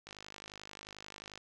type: click train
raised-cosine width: 0.2 ms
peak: -29 dBFS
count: 68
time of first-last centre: 0.07-1.376 s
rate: 51.3 Hz
effects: none